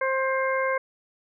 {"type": "harmonic tone", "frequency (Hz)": 529, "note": "C5", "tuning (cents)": 19, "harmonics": [1, 2, 3, 4], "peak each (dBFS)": [-25, -28, -30, -31], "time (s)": [0.01, 0.78], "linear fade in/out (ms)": 5, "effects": []}